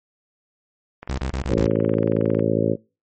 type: click train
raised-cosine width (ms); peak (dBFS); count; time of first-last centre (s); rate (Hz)
0.5; -20; 31; 1.03-2.394; 22
type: tone bursts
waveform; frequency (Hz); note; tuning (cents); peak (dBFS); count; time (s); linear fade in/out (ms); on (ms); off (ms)
sawtooth; 66; C2; +16; -19; 5; 1.09-1.666; 0; 92; 29
type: harmonic tone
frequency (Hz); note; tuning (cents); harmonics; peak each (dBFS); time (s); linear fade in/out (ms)
55; A1; 0; 2 / 3 / 4 / 5 / 6 / 7 / 8 / 9 / 10; -26 / -26 / -26 / -26 / -26 / -26 / -26 / -26 / -26; 1.48-2.77; 50
effects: noise-tail reverb RT60 0.3 s tail -24 dB re dry + MP3 32 kbps